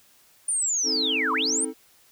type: linear two-way sweep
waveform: sine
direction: down then up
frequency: 9397 to 945 to 9397 Hz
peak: -22 dBFS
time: 0.48-1.65 s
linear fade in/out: 5 ms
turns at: 1.33 s
type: chord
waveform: triangle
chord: A diminished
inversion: first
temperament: just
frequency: 264 / 316.8 / 440 Hz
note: C4 / Eb4 / A4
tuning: +16 / +31 / 0 cents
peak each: -31 dBFS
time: 0.83-1.74 s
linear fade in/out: 50 ms
effects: white hiss -58 dBFS RMS until 2.11 s